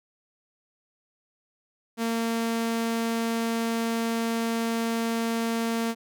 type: tone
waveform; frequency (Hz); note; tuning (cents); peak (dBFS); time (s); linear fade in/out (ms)
sawtooth; 229; A#3; -31; -21; 1.97-5.95; 50
effects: none